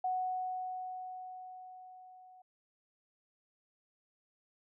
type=tone with level ramp; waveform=sine; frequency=740 Hz; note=F#5; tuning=in tune; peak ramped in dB=-30 to -55 dBFS; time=0.04-2.42 s; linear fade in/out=5 ms; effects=none